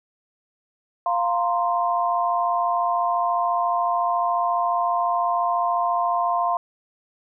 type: chord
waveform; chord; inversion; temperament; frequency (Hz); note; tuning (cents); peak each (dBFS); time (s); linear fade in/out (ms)
sine; F suspended fourth; none; equal; 698.5 / 932.3 / 1046.5; F5 / Bb5 / C6; 0 / 0 / 0; -22 / -27 / -23; 1.06-6.57; 2
effects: none